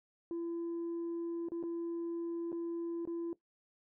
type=tone with dropouts; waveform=sine; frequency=337.9 Hz; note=E4; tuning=43 cents sharp; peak=-33 dBFS; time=0.31-3.33 s; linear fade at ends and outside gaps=1 ms; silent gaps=1.486-1.519 / 1.628-1.636 / 2.519-2.527 / 3.053-3.074 s; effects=noise-tail reverb RT60 0.1 s tail -18 dB re dry + tanh soft clip ceiling -34 dBFS